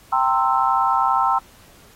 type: chord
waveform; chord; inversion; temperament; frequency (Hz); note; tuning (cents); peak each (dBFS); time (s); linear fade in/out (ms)
sine; C dominant seventh; second; equal with one note detuned; 784 / 916.3 / 1046.5 / 1318.5; G5 / Bb5 / C6 / E6; 0 / -30 / 0 / 0; -21; 0.12-1.39; 10
effects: pink hiss -50 dBFS RMS until 1.95 s + AAC 48 kbps